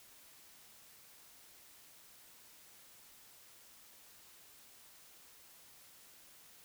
silence, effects white hiss -60 dBFS RMS until 6.64 s

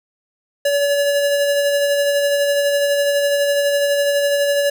square tone with tremolo, 570 Hz, C#5, 48 cents sharp, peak -14 dBFS, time 0.65-4.7 s, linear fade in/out 5 ms, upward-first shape sine, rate 12 Hz, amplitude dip 30%, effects none

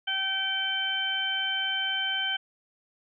harmonic tone, 772 Hz, G5, 27 cents flat, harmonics 1 / 2 / 3 / 4, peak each -38 / -31 / -37 / -28 dBFS, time 0.07-2.37 s, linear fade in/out 10 ms, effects none

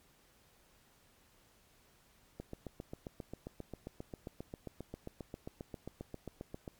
click train, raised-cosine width 2 ms, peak -29 dBFS, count 33, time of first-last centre 2.4-6.678 s, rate 7.48 Hz, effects pink hiss -67 dBFS RMS until 6.79 s + MP3 96 kbps

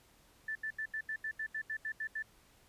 sine tone bursts, 1760 Hz, A6, in tune, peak -35 dBFS, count 12, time 0.48-2.225 s, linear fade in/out 5 ms, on 73 ms, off 79 ms, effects pink hiss -65 dBFS RMS until 2.68 s + resampled to 32000 Hz

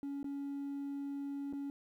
triangle tone with dropouts, 280.6 Hz, C#4, 21 cents sharp, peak -35 dBFS, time 0.03-1.7 s, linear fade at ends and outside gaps 1 ms, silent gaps 0.23-0.243 / 1.527-1.534 s, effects tanh soft clip ceiling -32 dBFS + 12-bit

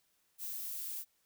violet noise, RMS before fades -41 dBFS, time 0.38-1.05 s, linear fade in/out 50 ms, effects white hiss -75 dBFS RMS until 1.25 s

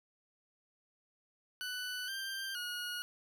20% pulse tone with pitch steps, 1492 / 1577 / 1446 Hz, F#6 / G6 / F#6, +14 / +10 / -40 cents, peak -33 dBFS, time 1.61-3.02 s, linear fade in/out 0 ms, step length 470 ms, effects none

